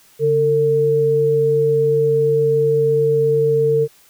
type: tone pair together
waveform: sine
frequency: 142.18 / 451.4 Hz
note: C#3 / A4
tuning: +44 / +44 cents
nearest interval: octave + minor sixth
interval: 2000 cents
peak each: -21 / -13 dBFS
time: 0.19-3.88 s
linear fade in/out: 50 ms
effects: white hiss -51 dBFS RMS until 4.09 s